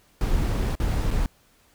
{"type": "noise with dropouts", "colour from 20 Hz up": "brown", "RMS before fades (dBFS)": -23, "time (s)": [0.21, 1.26], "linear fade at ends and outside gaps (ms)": 1, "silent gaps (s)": [[0.753, 0.8], [1.107, 1.111]], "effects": ["pink hiss -60 dBFS RMS until 1.74 s"]}